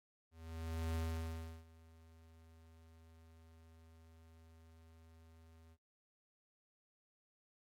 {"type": "tone with ADSR envelope", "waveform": "square", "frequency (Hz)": 81.5, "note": "E2", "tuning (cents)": -19, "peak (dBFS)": -37, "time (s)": [0.31, 5.77], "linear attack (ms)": 640, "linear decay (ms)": 690, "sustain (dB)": -24, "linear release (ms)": 48, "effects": ["noise-tail reverb RT60 0.1 s tail -24 dB re dry", "AAC 64 kbps"]}